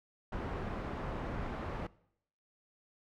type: low-pass noise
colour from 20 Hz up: pink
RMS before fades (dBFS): -39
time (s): 0.32-1.87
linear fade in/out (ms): 5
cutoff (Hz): 1400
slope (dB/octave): 12
effects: noise-tail reverb RT60 0.7 s tail -21 dB re dry